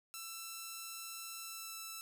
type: tone with pitch glide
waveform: 5% pulse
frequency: 1335 to 1323.5 Hz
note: E6 to E6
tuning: +22 to +7 cents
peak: -33 dBFS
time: 0.14-2.01 s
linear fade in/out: 0 ms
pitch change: -15 cents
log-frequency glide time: 1.39-1.78 s
effects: none